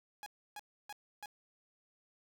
sawtooth tone bursts, 830.6 Hz, G#5, in tune, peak -40 dBFS, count 4, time 0.23-1.258 s, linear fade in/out 0 ms, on 32 ms, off 300 ms, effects none

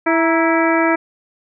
harmonic tone with a mistuned harmonic, 329.2 Hz, E4, 2 cents flat, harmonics 1 / 2 / 3 / 4 / 5 / 6 / 7, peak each -16 / -19 / -21 / -22 / -23 / -24 / -24 dBFS, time 0.06-0.96 s, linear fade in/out 10 ms, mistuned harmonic 3, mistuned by -66 cents, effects none

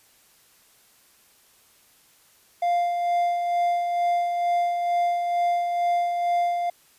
triangle tone with tremolo, 698.5 Hz, F5, in tune, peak -17 dBFS, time 2.62-6.7 s, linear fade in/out 5 ms, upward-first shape sine, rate 2.2 Hz, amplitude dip 40%, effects white hiss -58 dBFS RMS until 6.98 s + resampled to 32000 Hz

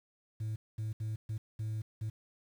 sine tone bursts at uneven times, 109 Hz, A2, 16 cents flat, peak -31 dBFS, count 6, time 0.4-0.56 / 0.78-0.93 / 1-1.16 / 1.29-1.38 / 1.59-1.82 / 2.01-2.1 s, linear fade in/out 10 ms, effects tanh soft clip ceiling -33 dBFS + 10-bit

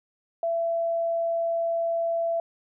sine tone, 670 Hz, E5, 28 cents sharp, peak -23 dBFS, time 0.43-2.4 s, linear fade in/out 2 ms, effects none

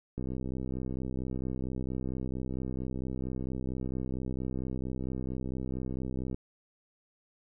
click train, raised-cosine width 3 ms, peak -23 dBFS, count 398, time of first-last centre 0.18-6.345 s, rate 64.4 Hz, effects none

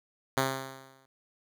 5% pulse tone with exponential decay, 133.4 Hz, C3, 34 cents sharp, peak -12 dBFS, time 0.37-1.06 s, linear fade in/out 2 ms, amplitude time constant 150 ms, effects none

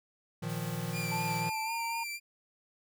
square chord, Bb suspended fourth, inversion none, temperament equal, 116.54 / 155.56 / 174.61 Hz, Bb2 / Eb3 / F3, 0 / 0 / 0 cents, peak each -40 / -38 / -39 dBFS, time 0.42-1.5 s, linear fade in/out 10 ms
white noise, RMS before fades -48 dBFS, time 0.48-1.42 s, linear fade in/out 20 ms
sawtooth tone with vibrato, 2376 Hz, D7, 20 cents sharp, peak -33 dBFS, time 0.92-2.2 s, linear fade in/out 50 ms, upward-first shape sine, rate 4 Hz, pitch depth 29 cents each way
triangle tone with pitch glide, 880 to 919.5 Hz, A5 to A#5, 0 to -24 cents, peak -32 dBFS, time 1.11-2.04 s, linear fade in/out 10 ms, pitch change +76 cents, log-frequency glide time 1.65-1.73 s
effects none

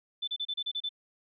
sine tone bursts, 3520 Hz, A7, in tune, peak -30 dBFS, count 8, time 0.22-0.892 s, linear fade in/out 10 ms, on 56 ms, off 32 ms, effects none

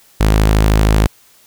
sawtooth tone, 53 Hz, G#1, 36 cents sharp, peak -5 dBFS, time 0.2-1.07 s, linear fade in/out 10 ms, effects white hiss -49 dBFS RMS until 1.46 s

